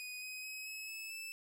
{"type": "tone with pitch steps", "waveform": "sawtooth", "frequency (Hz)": [2487, 2516, 2545, 2575, 2605, 2635], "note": ["D#7", "D#7", "D#7", "E7", "E7", "E7"], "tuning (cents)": [-1, 19, 39, -41, -21, -1], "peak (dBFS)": -40, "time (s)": [0, 1.32], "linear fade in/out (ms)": 0, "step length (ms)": 220, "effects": []}